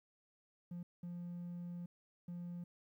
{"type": "tone bursts at uneven times", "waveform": "triangle", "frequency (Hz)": 174.61, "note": "F3", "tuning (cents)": 0, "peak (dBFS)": -40, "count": 3, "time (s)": [[0.71, 0.83], [1.03, 1.86], [2.28, 2.64]], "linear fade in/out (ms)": 5, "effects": ["tanh soft clip ceiling -37 dBFS", "13-bit"]}